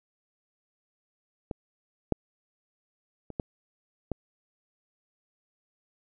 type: clicks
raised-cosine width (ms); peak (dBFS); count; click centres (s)
2; -19 / -10 / -26 / -16 / -16; 5; 1.512 / 2.123 / 3.303 / 3.398 / 4.117
effects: none